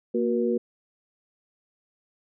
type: tone cluster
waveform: sine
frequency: 233.2 / 368.1 / 476.6 Hz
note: A#3 / F#4 / A#4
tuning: +1 / -9 / +38 cents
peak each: -26 dBFS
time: 0.14-0.58 s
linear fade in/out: 10 ms
effects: none